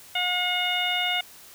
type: harmonic tone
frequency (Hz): 720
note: F#5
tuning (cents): -47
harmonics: 1 / 2 / 3 / 4 / 5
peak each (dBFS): -30 / -33 / -28 / -27 / -31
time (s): 0.15-1.21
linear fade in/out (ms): 5
effects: white hiss -48 dBFS RMS until 1.54 s

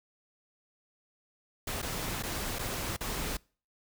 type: noise with dropouts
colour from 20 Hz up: pink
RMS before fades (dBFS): -35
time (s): 1.67-3.37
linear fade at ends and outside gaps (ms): 5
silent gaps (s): 1.818-1.826 / 2.226-2.234 / 2.587-2.591 / 2.966-3.007
effects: noise-tail reverb RT60 0.4 s tail -25 dB re dry

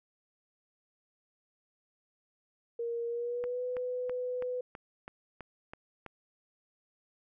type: tone with pitch glide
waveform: sine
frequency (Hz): 468.5 to 499.2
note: A#4 to B4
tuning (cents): +9 to +19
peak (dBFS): -32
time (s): 2.79-4.61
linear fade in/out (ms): 5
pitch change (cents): +110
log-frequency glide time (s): 3.07-3.63
type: click train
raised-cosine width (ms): 0.5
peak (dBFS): -28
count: 9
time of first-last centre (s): 3.44-6.063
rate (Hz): 3.05
effects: none

